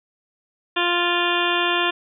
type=harmonic tone; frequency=349.2 Hz; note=F4; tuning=in tune; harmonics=1 / 2 / 3 / 4 / 5 / 7 / 8 / 9 / 10; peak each=-25 / -28 / -25 / -28 / -26 / -28 / -27 / -29 / -28 dBFS; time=0.76-1.91 s; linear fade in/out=10 ms; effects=none